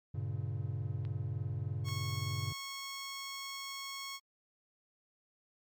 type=chord; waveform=triangle; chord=G diminished; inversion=none; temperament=just; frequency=98 / 117.6 / 141.12 Hz; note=G2 / Bb2 / Db3; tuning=0 / +16 / +31 cents; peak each=-36 / -37 / -38 dBFS; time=0.14-2.53 s; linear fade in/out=10 ms
type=clicks; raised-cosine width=0.3 ms; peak=-37 dBFS; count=2; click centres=1.051 / 1.886 s
type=tone; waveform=10% pulse; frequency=1097 Hz; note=C#6; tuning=18 cents flat; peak=-32 dBFS; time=1.84-4.2 s; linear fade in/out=50 ms
effects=MP3 64 kbps